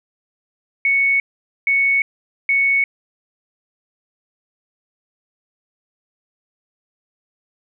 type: tone bursts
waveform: sine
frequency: 2217 Hz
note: C#7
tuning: in tune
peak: -13 dBFS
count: 3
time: 0.85-2.84 s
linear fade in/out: 2 ms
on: 350 ms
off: 470 ms
effects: none